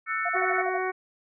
sine chord, F# minor seventh, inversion third, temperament equal with one note detuned, 1318.5 / 1480 / 1792.8 / 2217 Hz, E6 / F#6 / A6 / C#7, 0 / 0 / +32 / 0 cents, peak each -30 / -34 / -32 / -31 dBFS, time 0.06-0.65 s, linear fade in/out 50 ms
sine tone bursts, 700 Hz, F5, 4 cents sharp, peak -27 dBFS, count 7, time 0.25-0.781 s, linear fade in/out 10 ms, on 45 ms, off 36 ms
harmonic tone, 372.5 Hz, F#4, 12 cents sharp, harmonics 1 / 2 / 3 / 4 / 5 / 6, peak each -29 / -32 / -34 / -35 / -36 / -37 dBFS, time 0.34-0.92 s, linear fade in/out 20 ms
effects none

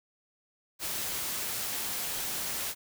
white noise, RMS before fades -34 dBFS, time 0.79-2.75 s, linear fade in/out 50 ms, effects none

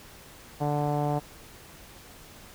sawtooth tone with low-pass filter, 146.9 Hz, D3, 1 cent sharp, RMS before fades -27 dBFS, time 0.6-1.2 s, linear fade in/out 20 ms, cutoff 770 Hz, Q 3.7, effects pink hiss -49 dBFS RMS until 2.54 s

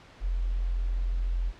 sine tone, 43.28 Hz, F1, 15 cents flat, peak -25 dBFS, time 0.2-1.53 s, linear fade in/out 50 ms, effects pink hiss -52 dBFS RMS until 1.59 s + low-pass 4000 Hz 12 dB/octave

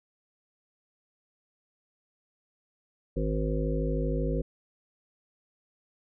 harmonic tone with a mistuned harmonic, 53 Hz, G#1, 36 cents sharp, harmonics 1 / 3 / 5 / 7 / 9 / 10, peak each -29 / -32 / -35 / -36 / -35 / -37 dBFS, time 3.16-4.42 s, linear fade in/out 10 ms, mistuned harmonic 1, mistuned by -18 cents, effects none

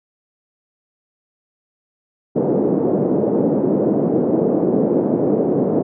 white band-pass noise, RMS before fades -17 dBFS, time 2.35-5.83 s, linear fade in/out 20 ms, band 170 to 480 Hz, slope 24 dB/octave, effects none

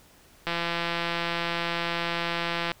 click train, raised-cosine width 0.3 ms, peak -12 dBFS, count 383, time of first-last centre 0.47-2.717 s, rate 170 Hz, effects pink hiss -56 dBFS RMS until 2.8 s

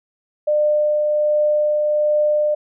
sine tone with tremolo, 600 Hz, D5, 37 cents sharp, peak -13 dBFS, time 0.47-2.55 s, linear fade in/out 10 ms, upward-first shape triangle, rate 1.3 Hz, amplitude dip 25%, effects none

